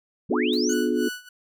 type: linear sweep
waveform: sine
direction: up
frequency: 65.41 to 6950 Hz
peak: -27 dBFS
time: 0.29-0.74 s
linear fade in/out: 10 ms
type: chord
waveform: sine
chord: B diminished seventh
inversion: none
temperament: just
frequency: 246.9 / 296.3 / 355.6 / 426.7 Hz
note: B3 / D4 / F4 / Ab4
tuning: 0 / +15 / +31 / +47 cents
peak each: -25 / -27 / -26 / -27 dBFS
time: 0.3-1.09 s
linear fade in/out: 10 ms
type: noise with exponential decay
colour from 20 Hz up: white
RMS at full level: -42 dBFS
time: 0.53-0.71 s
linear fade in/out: 1 ms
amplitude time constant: 39 ms
type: tone with tremolo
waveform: sawtooth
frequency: 1480 Hz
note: F#6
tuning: in tune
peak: -26 dBFS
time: 0.69-1.29 s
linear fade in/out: 5 ms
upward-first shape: sine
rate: 3.2 Hz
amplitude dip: 90%
effects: none